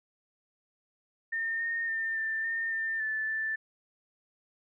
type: tone with pitch steps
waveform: sine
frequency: 1817 / 1839 / 1804 / 1783 / 1819 / 1797 / 1751 / 1763 Hz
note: A#6 / A#6 / A6 / A6 / A#6 / A6 / A6 / A6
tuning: -45 / -24 / +43 / +22 / -43 / +36 / -9 / +3 cents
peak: -29 dBFS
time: 1.32-3.56 s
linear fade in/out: 10 ms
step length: 280 ms
effects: none